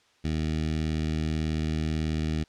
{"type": "tone with notch filter", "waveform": "15% pulse", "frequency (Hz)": 78.3, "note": "D#2", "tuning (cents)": 11, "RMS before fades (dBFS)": -28, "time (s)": [0.24, 2.44], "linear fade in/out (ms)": 10, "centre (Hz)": 980, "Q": 0.55, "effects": ["white hiss -63 dBFS RMS until 2.48 s", "low-pass 5000 Hz 12 dB/octave"]}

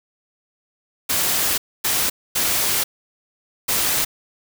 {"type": "noise bursts at uneven times", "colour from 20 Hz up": "white", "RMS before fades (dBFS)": -20, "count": 4, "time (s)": [[1.09, 1.58], [1.84, 2.1], [2.35, 2.84], [3.68, 4.05]], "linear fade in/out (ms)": 10, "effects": []}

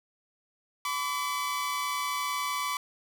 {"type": "tone pair together", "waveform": "sawtooth", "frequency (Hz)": [1009, 1148.7], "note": ["B5", "D6"], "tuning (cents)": [37, -39], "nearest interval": "major second", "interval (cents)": 224, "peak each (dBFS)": [-30, -27], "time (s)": [0.85, 2.77], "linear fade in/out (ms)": 2, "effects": []}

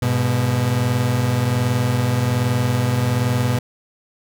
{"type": "tone pair together", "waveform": "35% pulse", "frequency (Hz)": [102.22, 123.47], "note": ["G#2", "B2"], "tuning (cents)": [-27, 0], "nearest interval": "minor third", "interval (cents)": 327, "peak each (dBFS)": [-21, -16], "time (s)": [0.02, 3.59], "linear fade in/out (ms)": 5, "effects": []}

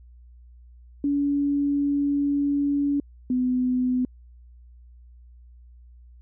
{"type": "tone pair in turn", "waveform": "sine", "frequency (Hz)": [284.7, 252.2], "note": ["C#4", "B3"], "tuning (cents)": [46, 36], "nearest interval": "major second", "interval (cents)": 210, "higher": "first", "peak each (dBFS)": -20, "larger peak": "neither", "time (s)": [[1.04, 3], [3.3, 4.05]], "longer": "first", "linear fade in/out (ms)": 2, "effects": ["added 60 Hz sine -46 dBFS peak until 6.21 s"]}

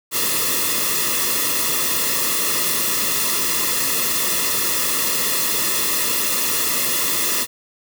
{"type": "noise with comb filter", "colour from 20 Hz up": "white", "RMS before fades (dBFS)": -20, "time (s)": [0.11, 7.47], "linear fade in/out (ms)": 50, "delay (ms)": 1.3, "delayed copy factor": -0.9, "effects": []}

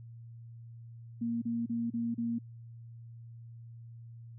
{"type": "tone bursts", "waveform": "sine", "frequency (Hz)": 233.1, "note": "A#3", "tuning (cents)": 0, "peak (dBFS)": -30, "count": 5, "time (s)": [1.21, 2.388], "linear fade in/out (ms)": 10, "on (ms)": 210, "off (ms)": 32, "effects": ["added 116 Hz sine -46 dBFS peak until 4.38 s"]}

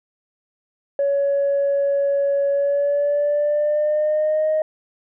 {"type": "tone with pitch glide", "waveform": "sine", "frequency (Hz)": [561, 622.5], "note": ["C#5", "D#5"], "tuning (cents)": [21, 1], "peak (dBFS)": -15, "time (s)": [0.99, 4.62], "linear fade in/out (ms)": 2, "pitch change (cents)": 180, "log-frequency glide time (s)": [2.52, 4.49], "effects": ["tanh soft clip ceiling -13 dBFS"]}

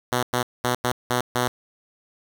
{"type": "tone bursts at uneven times", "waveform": "5% pulse", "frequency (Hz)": 123.47, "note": "B2", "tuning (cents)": 0, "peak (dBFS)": -9, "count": 6, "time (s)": [[0.12, 0.23], [0.33, 0.43], [0.64, 0.75], [0.84, 0.92], [1.1, 1.21], [1.35, 1.48]], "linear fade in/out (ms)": 5, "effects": ["7-bit"]}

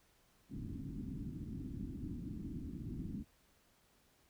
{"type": "low-pass noise", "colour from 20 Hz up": "white", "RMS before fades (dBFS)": -44, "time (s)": [0.49, 3.25], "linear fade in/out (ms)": 50, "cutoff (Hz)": 300, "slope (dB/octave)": 48, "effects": ["pink hiss -71 dBFS RMS until 4.29 s"]}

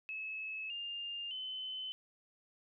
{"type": "tone with pitch steps", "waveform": "sine", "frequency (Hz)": [2589, 2807, 3043], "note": ["E7", "F7", "F#7"], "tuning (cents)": [-32, 8, 48], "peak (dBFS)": -39, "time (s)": [0.09, 1.92], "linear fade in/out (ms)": 0, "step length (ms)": 610, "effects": []}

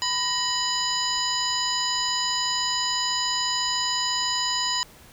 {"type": "harmonic tone with a mistuned harmonic", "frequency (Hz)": 994, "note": "B5", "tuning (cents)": 11, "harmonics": [1, 2, 3, 4, 5, 7], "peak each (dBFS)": [-29, -33, -31, -32, -27, -31], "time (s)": [0.02, 4.83], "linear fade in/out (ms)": 0, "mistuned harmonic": 2, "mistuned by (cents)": -91, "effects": ["pink hiss -50 dBFS RMS until 5.12 s"]}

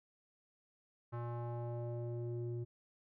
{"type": "tone with low-pass filter sweep", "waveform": "square", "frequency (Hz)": 119.1, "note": "A#2", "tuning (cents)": 38, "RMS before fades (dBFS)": -41, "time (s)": [1.12, 2.65], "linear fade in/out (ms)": 20, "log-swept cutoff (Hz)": [1200, 300], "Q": 2.2, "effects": []}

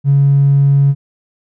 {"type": "tone with tanh clipping", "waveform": "triangle", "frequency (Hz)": 139.9, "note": "C#3", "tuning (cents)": 16, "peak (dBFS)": -6, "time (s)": [0.04, 0.95], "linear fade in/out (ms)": 50, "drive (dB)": 1, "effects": []}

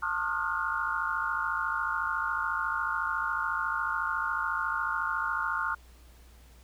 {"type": "tone cluster", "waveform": "sine", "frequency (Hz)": [901, 1076, 1227, 1400, 1454], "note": ["A5", "C6", "D#6", "F6", "F#6"], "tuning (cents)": [41, 48, -25, 4, -31], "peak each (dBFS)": [-37, -35, -35, -32, -34], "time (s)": [0.02, 5.75], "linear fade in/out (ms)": 10, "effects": ["added 60 Hz sine -52 dBFS peak until 6.63 s", "pink hiss -60 dBFS RMS until 6.63 s"]}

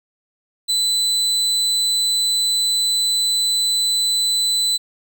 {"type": "tone", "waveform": "35% pulse", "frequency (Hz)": 4000, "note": "B7", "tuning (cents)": 21, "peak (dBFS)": -14, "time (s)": [0.68, 4.78], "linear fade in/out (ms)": 20, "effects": []}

